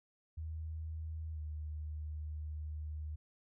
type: tone with pitch glide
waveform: sine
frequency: 79.4 to 76.47 Hz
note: D#2 to D#2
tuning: +36 to -29 cents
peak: -39 dBFS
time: 0.37-3.16 s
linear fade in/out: 10 ms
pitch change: -65 cents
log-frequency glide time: 1.33-1.39 s
effects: none